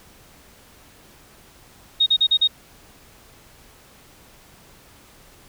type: tone bursts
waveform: sine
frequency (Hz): 3729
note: A#7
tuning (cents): 0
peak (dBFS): -13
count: 5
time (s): 2-2.476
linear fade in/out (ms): 10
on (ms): 64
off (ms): 39
effects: pink hiss -50 dBFS RMS until 5.48 s